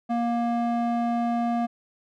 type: tone with band-pass filter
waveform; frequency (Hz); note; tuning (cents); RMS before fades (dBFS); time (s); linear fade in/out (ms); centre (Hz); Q
square; 235.8; A#3; +20; -25; 0.09-1.67; 20; 510; 3.5
effects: none